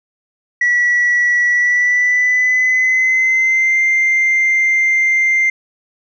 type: tone with pitch glide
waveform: sine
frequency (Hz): 1942 to 2093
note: B6 to C7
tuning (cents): -30 to 0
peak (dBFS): -9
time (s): 0.61-5.5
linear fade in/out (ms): 5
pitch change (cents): +130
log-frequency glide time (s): 1.47-3.81
effects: tanh soft clip ceiling -8 dBFS